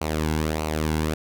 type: tone with flanger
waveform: sawtooth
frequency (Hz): 77.78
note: D#2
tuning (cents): 0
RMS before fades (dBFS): -25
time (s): 0.01-1.14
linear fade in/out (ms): 5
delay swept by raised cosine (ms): 0.57 to 1.67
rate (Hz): 1.6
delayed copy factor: -0.65
effects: none